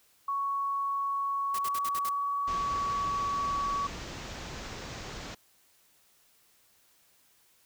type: tone with pitch glide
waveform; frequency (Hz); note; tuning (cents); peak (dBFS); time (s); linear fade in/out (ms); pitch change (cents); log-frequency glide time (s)
sine; 1112 to 1130.1; C#6 to C#6; +5 to +33; -28; 0.28-3.87; 5; +28; 1.51-1.78
type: noise bursts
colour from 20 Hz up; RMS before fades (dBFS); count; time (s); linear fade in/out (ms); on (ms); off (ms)
white; -39; 6; 1.54-2.093; 5; 48; 53
type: low-pass noise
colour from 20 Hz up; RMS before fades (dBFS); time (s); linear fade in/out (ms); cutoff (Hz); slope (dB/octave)
pink; -41; 2.47-5.35; 10; 7100; 48
effects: white hiss -65 dBFS RMS until 7.65 s